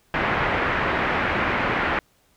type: low-pass noise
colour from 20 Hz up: white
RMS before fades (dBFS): -23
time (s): 0.14-1.99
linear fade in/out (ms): 2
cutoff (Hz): 2100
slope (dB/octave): 24
effects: pink hiss -62 dBFS RMS until 2.36 s